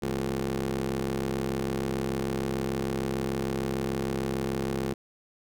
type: ring-modulated tone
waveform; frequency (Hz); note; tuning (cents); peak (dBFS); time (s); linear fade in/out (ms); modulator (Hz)
20% pulse; 66.7; C2; +34; -20; 0.02-4.94; 10; 281
effects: none